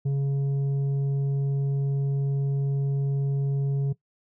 sine tone with tanh clipping, 138.8 Hz, C#3, 3 cents sharp, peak -23 dBFS, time 0.05-3.93 s, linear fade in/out 10 ms, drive 5 dB, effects noise-tail reverb RT60 0.1 s tail -18 dB re dry

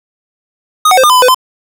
square tone with pitch steps, 1244 / 743 / 522 / 1210 / 1013 / 1004 / 503 / 1028 Hz, D#6 / F#5 / C5 / D#6 / B5 / B5 / B4 / C6, -1 / +7 / -4 / -49 / +44 / +28 / +32 / -31 cents, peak -5 dBFS, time 0.85-1.346 s, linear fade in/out 5 ms, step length 62 ms, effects none

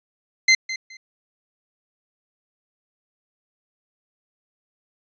sawtooth tone with echo, 2072 Hz, C7, 17 cents flat, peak -8 dBFS, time 0.48-0.55 s, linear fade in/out 5 ms, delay 210 ms, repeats 2, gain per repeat -14 dB, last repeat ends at 0.97 s, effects resampled to 16000 Hz

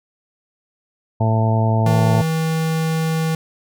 harmonic tone, 111.3 Hz, A2, 20 cents sharp, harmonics 1 / 2 / 3 / 4 / 5 / 6 / 7 / 8, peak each -15 / -23 / -31 / -29 / -31 / -24 / -32 / -25 dBFS, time 1.2-2.22 s, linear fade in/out 10 ms
square tone, 160.8 Hz, E3, 43 cents flat, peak -18 dBFS, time 1.86-3.35 s, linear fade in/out 2 ms
effects none

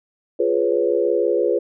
sine chord, C# dominant seventh, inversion first, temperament equal, 349.2 / 415.3 / 493.9 / 554.4 Hz, E#4 / G#4 / B4 / C#5, 0 / 0 / 0 / 0 cents, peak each -22 / -21 / -20 / -24 dBFS, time 0.39-1.59 s, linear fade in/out 10 ms, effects none

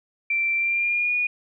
sine tone with pitch glide, 2349 to 2450 Hz, D7 to D#7, 0 to -27 cents, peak -20 dBFS, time 0.3-1.27 s, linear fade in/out 5 ms, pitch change +73 cents, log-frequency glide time 0.56-1.15 s, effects none

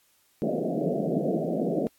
pink band-pass noise, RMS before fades -27 dBFS, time 0.42-1.87 s, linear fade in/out 0 ms, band 150 to 690 Hz, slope 96 dB/octave, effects white hiss -65 dBFS RMS until 1.98 s + AAC 64 kbps

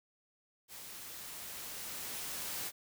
white noise with level ramp, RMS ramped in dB -49 to -39 dBFS, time 0.68-2.72 s, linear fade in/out 50 ms, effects none

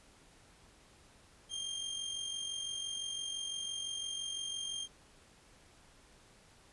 sawtooth tone with amplitude modulation, 3194 Hz, G7, 32 cents sharp, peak -32 dBFS, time 1.49-4.88 s, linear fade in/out 50 ms, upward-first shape sine, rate 45.9 Hz, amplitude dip 50%, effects pink hiss -62 dBFS RMS until 6.72 s + resampled to 24000 Hz

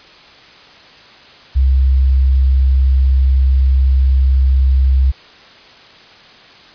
sine tone, 66 Hz, C2, 16 cents sharp, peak -8 dBFS, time 1.55-5.12 s, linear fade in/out 20 ms, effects white hiss -41 dBFS RMS until 6.74 s + resampled to 11025 Hz

